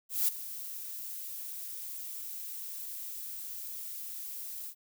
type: noise with ADSR envelope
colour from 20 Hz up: violet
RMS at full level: -26 dBFS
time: 0.09-4.75 s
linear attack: 190 ms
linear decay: 12 ms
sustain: -15 dB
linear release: 78 ms
effects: none